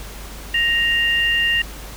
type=tone pair together; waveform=sine; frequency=1868.9 / 2794 Hz; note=A#6 / F7; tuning=+4 / 0 cents; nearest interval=perfect fifth; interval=696 cents; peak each=-18 dBFS; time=0.54-1.62 s; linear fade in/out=5 ms; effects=added 50 Hz sine -34 dBFS peak until 1.96 s + pink hiss -37 dBFS RMS until 1.96 s